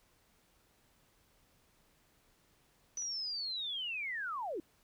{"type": "linear sweep", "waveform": "sine", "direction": "down", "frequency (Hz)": [6010, 292.7], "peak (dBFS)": -36, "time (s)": [2.97, 4.6], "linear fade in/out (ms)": 2}
{"type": "clicks", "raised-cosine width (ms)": 0.2, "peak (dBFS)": -39, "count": 2, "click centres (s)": [2.974, 3.023]}
{"effects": ["pink hiss -70 dBFS RMS until 4.83 s"]}